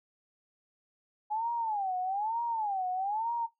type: tone with vibrato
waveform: sine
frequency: 830.6 Hz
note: G#5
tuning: in tune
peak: -29 dBFS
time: 1.3-3.47 s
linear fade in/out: 20 ms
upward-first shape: sine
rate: 1.1 Hz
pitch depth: 220 cents each way
effects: noise-tail reverb RT60 0.2 s tail -19 dB re dry